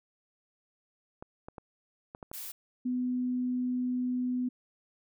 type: clicks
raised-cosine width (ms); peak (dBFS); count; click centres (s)
1; -28; 6; 1.225 / 1.485 / 1.582 / 2.149 / 2.228 / 2.315
type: noise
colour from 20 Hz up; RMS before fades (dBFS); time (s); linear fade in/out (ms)
blue; -41; 2.33-2.52; 10
type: tone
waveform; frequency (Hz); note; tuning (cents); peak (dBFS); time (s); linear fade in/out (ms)
sine; 250; B3; +21; -28; 2.85-4.49; 10
effects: none